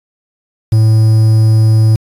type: tone with quantisation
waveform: triangle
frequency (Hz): 110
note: A2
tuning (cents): 0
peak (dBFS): -3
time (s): 0.72-1.96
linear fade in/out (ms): 5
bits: 5
effects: resampled to 32000 Hz